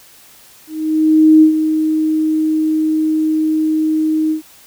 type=tone with ADSR envelope; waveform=sine; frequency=312.8 Hz; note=D#4; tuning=9 cents sharp; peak=-3 dBFS; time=0.67-4.42 s; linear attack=750 ms; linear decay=100 ms; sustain=-9 dB; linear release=110 ms; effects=white hiss -44 dBFS RMS until 4.66 s